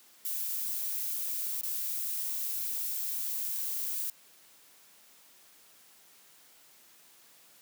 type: noise with dropouts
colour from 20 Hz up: violet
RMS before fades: -34 dBFS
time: 0.25-4.1 s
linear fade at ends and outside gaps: 2 ms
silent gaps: 1.612-1.633 s
effects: white hiss -59 dBFS RMS until 7.61 s + high-pass 150 Hz 12 dB/octave